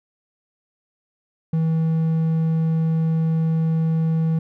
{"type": "tone", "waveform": "triangle", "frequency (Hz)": 161.5, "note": "E3", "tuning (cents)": -35, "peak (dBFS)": -15, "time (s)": [1.53, 4.39], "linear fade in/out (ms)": 5, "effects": []}